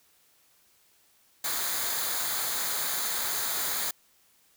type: noise with comb filter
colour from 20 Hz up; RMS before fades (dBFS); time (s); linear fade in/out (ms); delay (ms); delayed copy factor
white; -30; 1.44-3.91; 5; 0.36; -0.6
effects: white hiss -64 dBFS RMS until 4.56 s